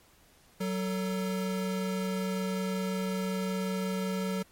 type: tone pair together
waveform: square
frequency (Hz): 187.9 / 446.9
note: F#3 / A4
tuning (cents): +27 / +27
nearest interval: octave + minor third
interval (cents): 1500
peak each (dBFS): -31 / -37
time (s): 0.6-4.43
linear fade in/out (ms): 10
effects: pink hiss -61 dBFS RMS until 4.51 s + MP3 64 kbps